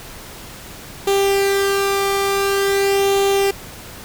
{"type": "tone with flanger", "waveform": "sawtooth", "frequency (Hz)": 395.1, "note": "G4", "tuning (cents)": 14, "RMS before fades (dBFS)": -17, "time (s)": [1.07, 3.51], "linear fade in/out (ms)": 5, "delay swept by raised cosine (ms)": [0.29, 0.88], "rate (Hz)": 0.47, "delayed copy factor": 0.5, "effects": ["pink hiss -36 dBFS RMS until 4.04 s"]}